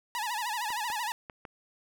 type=tone with vibrato; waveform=sawtooth; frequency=908 Hz; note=A#5; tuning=46 cents flat; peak=-27 dBFS; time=0.15-1.12 s; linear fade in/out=0 ms; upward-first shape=sine; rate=13 Hz; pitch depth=150 cents each way
type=clicks; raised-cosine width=0.5 ms; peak=-27 dBFS; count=4; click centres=0.704 / 0.901 / 1.298 / 1.452 s
effects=none